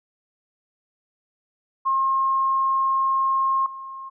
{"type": "tone with level steps", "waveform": "sine", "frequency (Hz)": 1071, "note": "C6", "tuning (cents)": 40, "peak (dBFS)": [-18, -33], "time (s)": [1.85, 4.1], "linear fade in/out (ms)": 20, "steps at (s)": 3.66, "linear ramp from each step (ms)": 2, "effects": []}